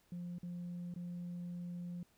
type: tone with dropouts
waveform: sine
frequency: 175.4 Hz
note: F3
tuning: 8 cents sharp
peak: -39 dBFS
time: 0.12-2.03 s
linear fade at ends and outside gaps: 2 ms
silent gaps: 0.384-0.431 / 0.94-0.961 s
effects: tanh soft clip ceiling -39 dBFS + pink hiss -72 dBFS RMS until 2.17 s